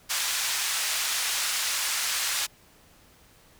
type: band-pass noise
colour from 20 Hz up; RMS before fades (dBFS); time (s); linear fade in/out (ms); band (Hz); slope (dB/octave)
white; -28; 0.09-2.47; 20; 1100 to 8200; 12
effects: pink hiss -57 dBFS RMS until 3.59 s